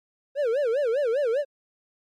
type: tone with vibrato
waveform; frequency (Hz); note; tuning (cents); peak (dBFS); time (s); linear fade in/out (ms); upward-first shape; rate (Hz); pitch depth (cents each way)
triangle; 514; C5; -31; -19; 0.35-1.45; 50; sine; 5; 250
effects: MP3 64 kbps